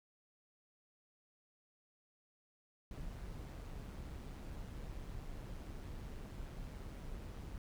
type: noise with amplitude modulation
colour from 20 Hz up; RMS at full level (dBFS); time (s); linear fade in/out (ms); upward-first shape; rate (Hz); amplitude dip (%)
brown; -45; 2.91-7.58; 2; sine; 141; 40
effects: none